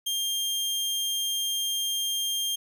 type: tone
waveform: sawtooth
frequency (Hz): 3200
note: G7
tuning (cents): +35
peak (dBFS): -23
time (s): 0.06-2.56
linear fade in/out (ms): 10
effects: none